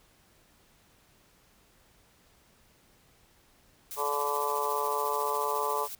blue noise with tremolo, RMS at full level -39 dBFS, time 3.91-5.95 s, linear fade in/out 0 ms, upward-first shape sine, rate 14 Hz, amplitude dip 40%
harmonic tone, 144.7 Hz, D3, 25 cents flat, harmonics 3 / 4 / 5 / 6 / 7 / 8, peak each -34 / -37 / -42 / -34 / -32 / -34 dBFS, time 3.96-5.88 s, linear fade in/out 50 ms
effects pink hiss -63 dBFS RMS until 5.99 s

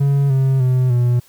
triangle tone with pitch steps, 140 / 133.68 / 127.64 / 121.88 Hz, C#3 / C3 / C3 / B2, +18 / +38 / -43 / -22 cents, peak -10 dBFS, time 0-1.2 s, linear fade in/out 10 ms, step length 300 ms, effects white hiss -51 dBFS RMS until 1.28 s

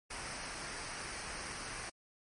pink noise with comb filter, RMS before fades -43 dBFS, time 0.1-1.9 s, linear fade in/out 10 ms, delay 0.28 ms, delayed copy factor -0.55, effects MP3 48 kbps

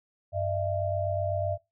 sine tone cluster, 95.4 / 605 / 673 Hz, G2 / D#5 / E5, -47 / -49 / +36 cents, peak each -31 dBFS, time 0.32-1.58 s, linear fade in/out 50 ms, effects noise-tail reverb RT60 0.2 s tail -19 dB re dry

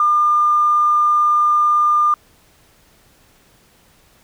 triangle tone with tanh clipping, 1203 Hz, D6, 41 cents sharp, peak -11 dBFS, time 0-2.14 s, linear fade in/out 2 ms, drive 3 dB, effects pink hiss -53 dBFS RMS until 4.23 s

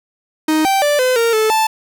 45% pulse tone with pitch steps, 311.8 / 779 / 586 / 509 / 462.5 / 436.1 / 879 Hz, D#4 / G5 / D5 / C5 / A#4 / A4 / A5, +4 / -11 / -4 / -48 / -14 / -15 / -2 cents, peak -12 dBFS, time 0.48-1.67 s, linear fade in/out 5 ms, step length 170 ms, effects none

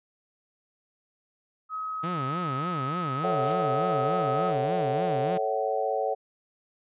sine tone, 1273 Hz, D#6, 39 cents sharp, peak -30 dBFS, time 1.69-4.53 s, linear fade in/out 50 ms
sawtooth tone with vibrato, 153.2 Hz, D#3, 27 cents flat, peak -26 dBFS, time 2.03-5.38 s, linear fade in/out 10 ms, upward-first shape sine, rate 3.4 Hz, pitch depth 290 cents each way
white noise with exponential growth, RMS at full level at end -37 dBFS, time 3.2-3.52 s, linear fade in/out 5 ms, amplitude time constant 68 ms
sine chord, F# minor seventh, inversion first, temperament equal with one note detuned, 440 / 554.4 / 659.3 / 756.4 Hz, A4 / C#5 / E5 / F#5, 0 / 0 / 0 / +38 cents, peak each -30 / -30 / -33 / -29 dBFS, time 3.23-6.15 s, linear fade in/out 20 ms
effects resampled to 8000 Hz

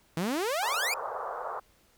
sawtooth exponential sweep, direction up, 155.56 to 2489 Hz, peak -24 dBFS, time 0.17-0.94 s, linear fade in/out 2 ms
white band-pass noise, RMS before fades -36 dBFS, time 0.62-1.6 s, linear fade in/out 10 ms, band 450 to 1300 Hz, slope 48 dB/octave
effects pink hiss -64 dBFS RMS until 1.97 s

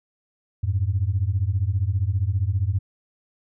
sine beating tone pair, 89.1 / 104.1 Hz, F2 / G#2, +35 / +5 cents, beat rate 15 Hz, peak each -22 dBFS, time 0.63-2.79 s, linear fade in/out 10 ms, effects tanh soft clip ceiling -12 dBFS

